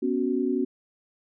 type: chord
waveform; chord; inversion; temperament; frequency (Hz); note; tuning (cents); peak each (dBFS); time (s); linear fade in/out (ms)
sine; B suspended second; none; just; 246.9 / 277.8 / 370.4; B3 / C#4 / F#4; 0 / +4 / +2; -27; 0.02-0.65; 10
effects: none